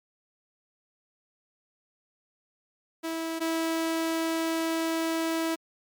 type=tone pair in turn; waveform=sawtooth; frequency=326.4 / 326.4 Hz; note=E4 / E4; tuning=-17 / -17 cents; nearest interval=unison; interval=0 cents; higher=neither; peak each=-26 / -22 dBFS; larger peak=second; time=3.03-3.4 / 3.4-5.56 s; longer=second; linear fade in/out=20 ms; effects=MP3 96 kbps